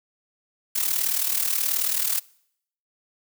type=noise with amplitude modulation; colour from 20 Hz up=blue; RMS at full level=-21 dBFS; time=0.75-2.2 s; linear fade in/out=10 ms; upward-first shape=sine; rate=38.6 Hz; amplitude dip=70%; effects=noise-tail reverb RT60 0.7 s tail -24 dB re dry